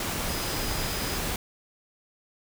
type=tone in noise; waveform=sine; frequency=4978 Hz; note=D#8; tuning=in tune; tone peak=-39 dBFS; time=0.29-1.18 s; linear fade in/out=2 ms; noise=pink; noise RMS=-30 dBFS; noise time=0-1.36 s; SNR=-12 dB; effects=none